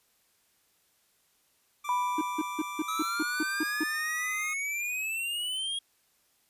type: tone with pitch glide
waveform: 25% pulse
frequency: 1174.7 to 1244.6 Hz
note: D6 to D#6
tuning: 0 to 0 cents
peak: -33 dBFS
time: 1.84-4.54 s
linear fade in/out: 10 ms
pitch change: +100 cents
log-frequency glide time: 3.19-4.11 s
type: tone with exponential decay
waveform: sine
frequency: 987.8 Hz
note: B5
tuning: in tune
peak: -24 dBFS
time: 1.89-3.96 s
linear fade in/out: 1 ms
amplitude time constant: 450 ms
type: tone bursts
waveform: triangle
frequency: 311.1 Hz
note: D#4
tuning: in tune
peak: -24 dBFS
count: 9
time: 2.18-3.837 s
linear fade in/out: 5 ms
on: 33 ms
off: 170 ms
type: exponential sweep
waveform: square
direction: up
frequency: 1273 to 3291 Hz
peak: -31 dBFS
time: 2.88-5.79 s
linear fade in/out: 5 ms
effects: white hiss -69 dBFS RMS until 6.49 s + resampled to 32000 Hz